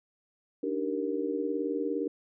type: chord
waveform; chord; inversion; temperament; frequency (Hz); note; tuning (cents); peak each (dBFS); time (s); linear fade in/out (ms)
sine; Eb major seventh; third; just; 291.7 / 311.1 / 388.9 / 466.7; D4 / Eb4 / G4 / Bb4; -12 / 0 / -14 / +2; -33 / -37 / -34 / -33; 0.63-2.08; 5
effects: none